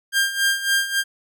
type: tone with tremolo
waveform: sawtooth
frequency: 1599 Hz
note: G6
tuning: 34 cents sharp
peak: -12 dBFS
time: 0.12-1.04 s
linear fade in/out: 50 ms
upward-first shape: sine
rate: 3.6 Hz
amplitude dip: 75%
effects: none